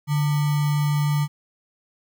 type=tone with sample-and-hold; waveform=sine; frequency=146.83 Hz; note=D3; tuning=in tune; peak=-18 dBFS; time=0.07-1.28 s; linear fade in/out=50 ms; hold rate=1050 Hz; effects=none